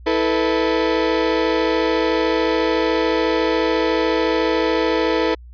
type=chord; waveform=35% pulse; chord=E suspended fourth; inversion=none; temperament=equal with one note detuned; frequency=325.7 / 440 / 493.9 Hz; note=E4 / A4 / B4; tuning=-21 / 0 / 0 cents; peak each=-19 dBFS; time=0.06-5.35 s; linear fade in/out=10 ms; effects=added 60 Hz sine -37 dBFS peak until 5.53 s + resampled to 11025 Hz